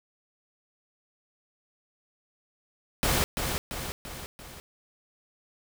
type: noise with echo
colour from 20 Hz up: pink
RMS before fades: -25 dBFS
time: 3.03-3.24 s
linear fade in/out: 0 ms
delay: 340 ms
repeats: 4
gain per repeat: -5 dB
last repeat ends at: 4.6 s
effects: none